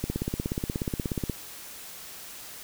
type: click train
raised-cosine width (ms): 3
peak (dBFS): -15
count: 22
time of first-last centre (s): 0.04-1.297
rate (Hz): 16.7
effects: white hiss -43 dBFS RMS until 2.63 s